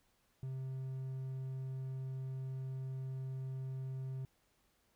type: tone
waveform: triangle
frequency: 131.8 Hz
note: C3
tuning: 13 cents sharp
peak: -37 dBFS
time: 0.43-4.25 s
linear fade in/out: 0 ms
effects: pink hiss -75 dBFS RMS until 4.95 s